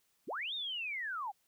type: linear two-way sweep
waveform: sine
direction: up then down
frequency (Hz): 135 to 3753 to 740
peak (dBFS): -36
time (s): 0.27-1.32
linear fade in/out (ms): 20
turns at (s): 0.54
effects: white hiss -75 dBFS RMS until 1.47 s